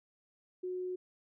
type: tone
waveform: sine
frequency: 365.5 Hz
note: F#4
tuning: 21 cents flat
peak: -35 dBFS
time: 0.63-0.96 s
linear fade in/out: 10 ms
effects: none